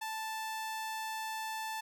sawtooth tone, 880 Hz, A5, in tune, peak -33 dBFS, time 0.01-1.81 s, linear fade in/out 10 ms, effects none

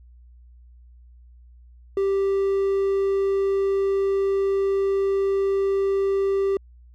triangle tone, 392 Hz, G4, in tune, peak -17 dBFS, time 1.97-6.57 s, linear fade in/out 2 ms, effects added 60 Hz sine -46 dBFS peak until 6.94 s

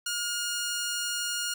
10% pulse tone, 1426 Hz, F6, 36 cents sharp, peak -21 dBFS, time 0.06-1.54 s, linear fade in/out 5 ms, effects none

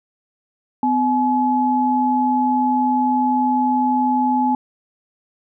sine tone pair together, 253.2 / 851.7 Hz, B3 / G#5, +43 / +43 cents, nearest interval octave + major sixth, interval 2100 cents, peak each -18 / -17 dBFS, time 0.83-4.55 s, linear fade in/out 2 ms, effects none

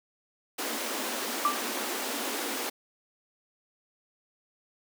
pink high-pass noise, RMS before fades -33 dBFS, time 0.58-2.7 s, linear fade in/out 10 ms, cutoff 220 Hz, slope 96 dB/octave
sine tone with exponential decay, 1174.7 Hz, D6, in tune, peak -18 dBFS, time 1.45-1.64 s, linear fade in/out 1 ms, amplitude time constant 40 ms
effects none

